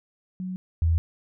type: tone pair in turn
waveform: sine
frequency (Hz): 184.8 / 82.32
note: F#3 / E2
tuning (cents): -2 / -2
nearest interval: octave + major second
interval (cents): 1400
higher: first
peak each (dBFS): -29 / -18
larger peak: second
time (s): 0.4-0.56 / 0.82-0.98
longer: neither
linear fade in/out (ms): 0
effects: none